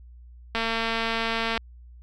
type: click train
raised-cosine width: 0.3 ms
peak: -11 dBFS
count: 234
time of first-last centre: 0.55-1.576 s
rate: 227 Hz
effects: added 60 Hz sine -44 dBFS peak until 2.02 s